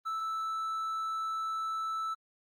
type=tone; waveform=triangle; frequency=1316 Hz; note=E6; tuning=3 cents flat; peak=-30 dBFS; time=0.05-2.15 s; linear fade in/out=20 ms; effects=Opus 32 kbps